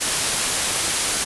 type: low-pass noise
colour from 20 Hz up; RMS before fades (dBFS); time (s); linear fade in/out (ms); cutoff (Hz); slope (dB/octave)
white; -23; 0-1.25; 20; 11000; 96
effects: none